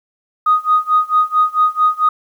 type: tone with tremolo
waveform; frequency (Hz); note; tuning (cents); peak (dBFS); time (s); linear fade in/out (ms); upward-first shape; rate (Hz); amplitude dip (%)
sine; 1244.5; D#6; 0; -7; 0.46-2.09; 5; sine; 4.5; 95
effects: tanh soft clip ceiling -3 dBFS + 8-bit